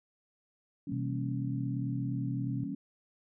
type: chord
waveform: sine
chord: E diminished seventh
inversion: none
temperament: equal with one note detuned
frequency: 164.81 / 196 / 234 / 277.2 Hz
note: E3 / G3 / Bb3 / Db4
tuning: 0 / 0 / +7 / 0 cents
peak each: -42 / -40 / -42 / -37 dBFS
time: 0.87-2.75 s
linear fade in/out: 5 ms
type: tone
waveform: sine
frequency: 127.5 Hz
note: C3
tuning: 44 cents flat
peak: -33 dBFS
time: 0.92-2.64 s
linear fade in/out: 2 ms
effects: none